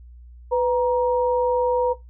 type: tone pair together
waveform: sine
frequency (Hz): 498.3 / 942.9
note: B4 / A#5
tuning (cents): +15 / +20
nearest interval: major seventh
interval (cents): 1105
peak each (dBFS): -18 / -22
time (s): 0.51-1.94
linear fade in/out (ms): 20
effects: noise-tail reverb RT60 0.2 s tail -17 dB re dry + added 60 Hz sine -41 dBFS peak until 2.09 s